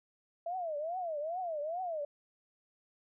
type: tone with vibrato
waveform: sine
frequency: 659.3 Hz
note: E5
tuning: in tune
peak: -34 dBFS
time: 0.46-2.05 s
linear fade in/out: 5 ms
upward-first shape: triangle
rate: 2.4 Hz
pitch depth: 250 cents each way
effects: none